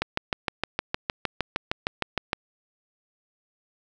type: click train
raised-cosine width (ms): 0.3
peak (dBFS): -8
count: 16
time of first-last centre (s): 0.02-2.331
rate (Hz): 6.49
effects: none